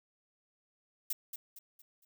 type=noise with echo; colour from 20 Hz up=violet; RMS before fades=-34 dBFS; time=1.1-1.13 s; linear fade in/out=5 ms; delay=230 ms; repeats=4; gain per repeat=-8 dB; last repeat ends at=2.05 s; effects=none